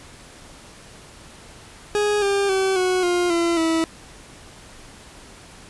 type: tone with pitch steps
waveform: 40% pulse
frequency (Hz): 415.3 / 398.8 / 383 / 367.9 / 353.3 / 339.3 / 325.8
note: G#4 / G4 / G4 / F#4 / F4 / F4 / E4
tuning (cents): 0 / +30 / -40 / -10 / +20 / -50 / -20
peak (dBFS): -17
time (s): 1.95-3.84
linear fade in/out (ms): 0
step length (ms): 270
effects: pink hiss -44 dBFS RMS until 5.69 s + resampled to 24000 Hz